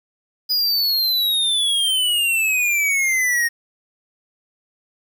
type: exponential sweep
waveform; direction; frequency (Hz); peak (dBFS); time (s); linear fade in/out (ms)
square; down; 4978 to 1848; -17; 0.49-3.49; 20
effects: 8-bit